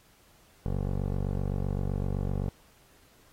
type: tone with low-pass filter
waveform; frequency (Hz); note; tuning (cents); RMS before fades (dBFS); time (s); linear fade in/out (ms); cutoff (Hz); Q
15% pulse; 47.79; G1; -43; -30; 0.66-2.49; 0; 560; 0.79
effects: pink hiss -61 dBFS RMS until 3.32 s + AAC 48 kbps